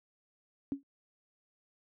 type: tone with exponential decay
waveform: sine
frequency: 277.2 Hz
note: C#4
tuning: in tune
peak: -27 dBFS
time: 0.72-0.83 s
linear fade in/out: 0 ms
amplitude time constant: 22 ms
effects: high-pass 60 Hz 12 dB/octave